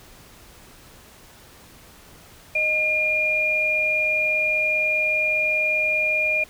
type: tone pair together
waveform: sine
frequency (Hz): 619 / 2415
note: D#5 / D7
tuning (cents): -9 / +48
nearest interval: 2 octaves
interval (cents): 2357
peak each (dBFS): -28 / -19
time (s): 2.55-6.44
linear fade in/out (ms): 5
effects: pink hiss -48 dBFS RMS until 6.49 s